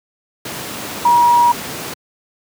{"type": "tone in noise", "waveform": "sine", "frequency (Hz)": 956, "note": "A#5", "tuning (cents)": 43, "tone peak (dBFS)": -8, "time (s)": [1.05, 1.52], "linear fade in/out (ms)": 5, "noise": "pink", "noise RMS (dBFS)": -26, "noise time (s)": [0.45, 1.94], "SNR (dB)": 15, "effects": ["high-pass 150 Hz 12 dB/octave"]}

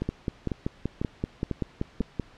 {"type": "two click trains", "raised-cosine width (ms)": 3, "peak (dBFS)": [-14, -15], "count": [12, 5], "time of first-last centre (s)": [[0.09, 2.197], [0.02, 2.01]], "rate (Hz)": [5.22, 2.01], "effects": ["pink hiss -54 dBFS RMS until 2.37 s", "low-pass 4000 Hz 12 dB/octave"]}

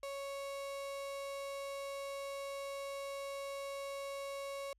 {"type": "tone", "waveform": "35% pulse", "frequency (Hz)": 554.4, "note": "C#5", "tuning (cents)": 0, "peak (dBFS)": -39, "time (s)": [0.03, 4.73], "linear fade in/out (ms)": 2, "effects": ["added 50 Hz sine -70 dBFS peak until 4.78 s", "low-pass 12000 Hz 12 dB/octave"]}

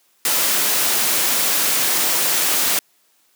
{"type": "noise", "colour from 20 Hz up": "white", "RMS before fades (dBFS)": -18, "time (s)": [0.25, 2.79], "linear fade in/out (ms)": 2, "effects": ["white hiss -60 dBFS RMS until 3.35 s", "high-pass 200 Hz 12 dB/octave"]}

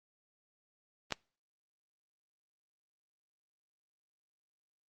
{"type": "clicks", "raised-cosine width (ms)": 0.2, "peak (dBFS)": [-29, -13], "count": 2, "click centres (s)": [1.108, 1.123], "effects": ["noise-tail reverb RT60 0.4 s tail -26 dB re dry", "Opus 32 kbps"]}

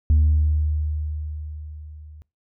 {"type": "tone with level ramp", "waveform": "sine", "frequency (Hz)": 76.1, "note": "D#2", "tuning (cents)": -38, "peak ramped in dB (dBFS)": [-10, -40], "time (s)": [0.1, 2.22], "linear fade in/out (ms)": 0, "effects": ["noise-tail reverb RT60 0.3 s tail -25 dB re dry", "tanh soft clip ceiling -11 dBFS"]}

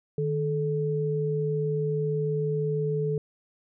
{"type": "tone pair together", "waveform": "sine", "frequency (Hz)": [153.05, 432.9], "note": ["D#3", "A4"], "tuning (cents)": [-28, -28], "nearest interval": "octave + tritone", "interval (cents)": 1800, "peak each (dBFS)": -27, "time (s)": [0.18, 3.18], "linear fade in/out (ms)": 2, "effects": []}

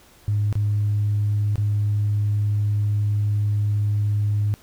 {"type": "tone with dropouts", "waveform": "sine", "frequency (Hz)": 103.83, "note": "G#2", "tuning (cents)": 0, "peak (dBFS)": -17, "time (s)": [0.28, 4.54], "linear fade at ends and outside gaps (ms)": 0, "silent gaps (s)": [[0.527, 0.554], [1.557, 1.58]], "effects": ["tanh soft clip ceiling -14 dBFS", "pink hiss -52 dBFS RMS until 4.62 s"]}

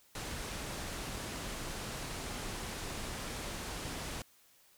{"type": "low-pass noise", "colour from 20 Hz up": "pink", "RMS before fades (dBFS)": -41, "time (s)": [0.15, 4.22], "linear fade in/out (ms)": 2, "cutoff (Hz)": 11000, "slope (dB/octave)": 24, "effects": ["white hiss -65 dBFS RMS until 4.77 s"]}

